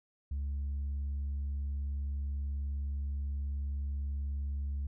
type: tone with tanh clipping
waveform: sine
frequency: 70.3 Hz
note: C#2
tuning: 25 cents sharp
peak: -33 dBFS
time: 0.31-4.87 s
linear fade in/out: 5 ms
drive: 1 dB
effects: none